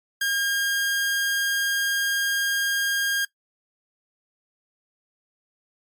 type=tone; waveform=sawtooth; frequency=1616 Hz; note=G#6; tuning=48 cents flat; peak=-18 dBFS; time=0.21-3.25 s; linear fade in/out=5 ms; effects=noise-tail reverb RT60 0.1 s tail -19 dB re dry + MP3 96 kbps